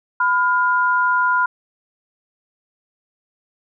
sine tone pair together, 1000 / 1414.2 Hz, B5 / F6, +21 / +21 cents, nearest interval tritone, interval 600 cents, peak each -17 dBFS, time 0.2-1.46 s, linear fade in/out 5 ms, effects none

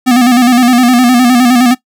square tone with vibrato, 246.9 Hz, B3, in tune, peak -5 dBFS, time 0.06-1.75 s, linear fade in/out 20 ms, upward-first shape square, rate 9.7 Hz, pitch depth 58 cents each way, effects noise-tail reverb RT60 0.1 s tail -17 dB re dry

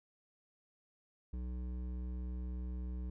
sine tone with hard clipping, 61.74 Hz, B1, in tune, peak -40 dBFS, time 1.33-3.1 s, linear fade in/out 5 ms, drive 11 dB, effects none

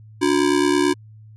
square ring-modulated tone, 327 Hz, E4, 14 cents flat, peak -13 dBFS, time 0.21-0.94 s, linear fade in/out 20 ms, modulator 34.6 Hz, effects added 108 Hz sine -41 dBFS peak until 1.36 s + resampled to 24000 Hz

